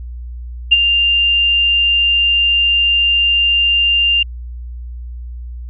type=tone with ADSR envelope; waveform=sine; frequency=2794 Hz; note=F7; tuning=in tune; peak=-3 dBFS; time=0.71-4.23 s; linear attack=16 ms; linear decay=29 ms; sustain=-7 dB; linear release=5 ms; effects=added 60 Hz sine -25 dBFS peak until 5.69 s